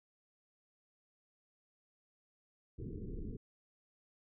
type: low-pass noise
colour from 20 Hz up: pink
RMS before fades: -43 dBFS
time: 2.78-3.37 s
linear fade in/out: 10 ms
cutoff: 450 Hz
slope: 96 dB/octave
effects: none